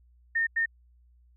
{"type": "tone bursts at uneven times", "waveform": "sine", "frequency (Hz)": 1827, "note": "A#6", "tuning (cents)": -35, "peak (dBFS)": -23, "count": 2, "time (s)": [[0.35, 0.47], [0.56, 0.66]], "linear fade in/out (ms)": 10, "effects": ["added 60 Hz sine -57 dBFS peak until 1.36 s"]}